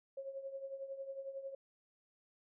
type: tone with tremolo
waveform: sine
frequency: 543 Hz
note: C#5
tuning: 36 cents flat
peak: -39 dBFS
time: 0.17-1.55 s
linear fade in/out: 5 ms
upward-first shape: triangle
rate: 11 Hz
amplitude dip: 75%
effects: none